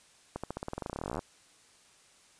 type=accelerating click train; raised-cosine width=1 ms; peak=-21 dBFS; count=26; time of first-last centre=0.36-1.192 s; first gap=76 ms; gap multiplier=0.92; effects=white hiss -61 dBFS RMS until 2.39 s + resampled to 22050 Hz